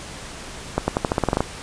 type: accelerating click train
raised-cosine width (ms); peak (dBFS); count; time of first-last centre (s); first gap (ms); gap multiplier
1; -4; 11; 0.78-1.406; 100; 0.89
effects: pink hiss -36 dBFS RMS until 1.62 s + resampled to 22050 Hz